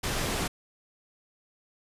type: low-pass noise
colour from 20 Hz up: pink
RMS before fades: -30 dBFS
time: 0.03-0.48 s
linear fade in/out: 10 ms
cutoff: 11000 Hz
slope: 12 dB/octave
effects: resampled to 32000 Hz